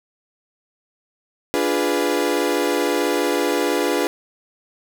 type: chord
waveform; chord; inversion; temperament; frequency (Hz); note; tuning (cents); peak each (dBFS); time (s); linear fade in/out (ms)
35% pulse; D diminished seventh; none; equal; 293.7 / 349.2 / 415.3 / 493.9; D4 / F4 / Ab4 / Cb5; 0 / 0 / 0 / 0; -22; 1.54-4.07; 0
effects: none